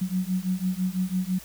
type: beating tone pair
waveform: sine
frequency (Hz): 181.9 / 187.9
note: F#3 / F#3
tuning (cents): -29 / +27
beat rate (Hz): 6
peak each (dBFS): -27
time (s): 0.01-1.39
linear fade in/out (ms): 10
effects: added 60 Hz sine -53 dBFS peak until 1.44 s + white hiss -46 dBFS RMS until 1.44 s